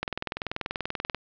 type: click train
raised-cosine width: 0.3 ms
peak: -13 dBFS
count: 24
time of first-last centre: 0.03-1.147 s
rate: 20.6 Hz
effects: low-pass 5000 Hz 12 dB/octave